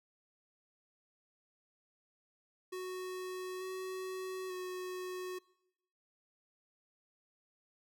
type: tone with pitch steps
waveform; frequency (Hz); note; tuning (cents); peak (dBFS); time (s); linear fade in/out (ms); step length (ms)
square; 369.3 / 374.2 / 366.9; F#4 / F#4 / F#4; -3 / +20 / -15; -40; 2.72-5.39; 10; 890
effects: noise-tail reverb RT60 1.0 s tail -25 dB re dry

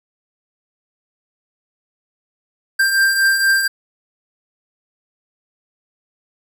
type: beating tone pair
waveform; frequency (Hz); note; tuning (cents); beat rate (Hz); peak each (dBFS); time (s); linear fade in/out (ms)
square; 1579 / 1583.2; G6 / G6; +12 / +17; 4.2; -22 / -14; 2.79-3.68; 10
effects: none

